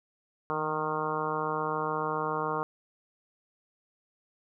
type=harmonic tone with a mistuned harmonic; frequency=154.5 Hz; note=D#3; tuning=12 cents flat; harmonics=1 / 2 / 3 / 4 / 5 / 6 / 7 / 8 / 9; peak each=-40 / -40 / -34 / -40 / -38 / -36 / -34 / -37 / -40 dBFS; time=0.5-2.63 s; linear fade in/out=0 ms; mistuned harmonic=1; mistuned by=+46 cents; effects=none